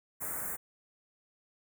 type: band-stop noise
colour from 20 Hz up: white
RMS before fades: -37 dBFS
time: 0.2-0.57 s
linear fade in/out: 20 ms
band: 2000 to 7500 Hz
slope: 48 dB/octave
effects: none